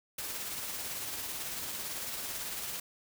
white noise with tremolo, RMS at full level -37 dBFS, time 0.18-2.8 s, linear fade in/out 5 ms, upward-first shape triangle, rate 18 Hz, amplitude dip 35%, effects none

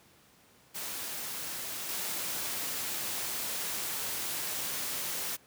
white noise with level steps, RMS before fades -38 / -35 dBFS, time 0.74-5.37 s, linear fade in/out 20 ms, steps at 1.89 s, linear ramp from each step 5 ms, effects pink hiss -61 dBFS RMS until 5.46 s + high-pass 100 Hz 12 dB/octave

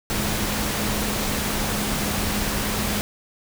sine tone in noise, 207.7 Hz, G#3, in tune, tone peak -29 dBFS, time 0.1-3.01 s, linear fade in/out 0 ms, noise pink, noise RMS -25 dBFS, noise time 0.1-3.01 s, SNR -7 dB, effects none

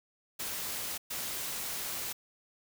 white noise bursts at uneven times, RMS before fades -37 dBFS, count 2, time 0.39-0.98 / 1.1-2.13 s, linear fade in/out 10 ms, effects none

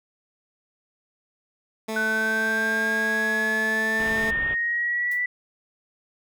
15% pulse tone, 220 Hz, A3, in tune, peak -21 dBFS, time 1.88-4.31 s, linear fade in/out 10 ms
sine exponential sweep, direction up, 1500 to 1975.5 Hz, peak -22 dBFS, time 1.96-5.26 s, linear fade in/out 5 ms
pink low-pass noise, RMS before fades -36 dBFS, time 3.99-4.55 s, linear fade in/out 10 ms, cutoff 3500 Hz, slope 96 dB/octave
blue noise with exponential decay, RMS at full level -40 dBFS, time 5.11-5.26 s, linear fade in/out 5 ms, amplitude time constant 31 ms
effects none

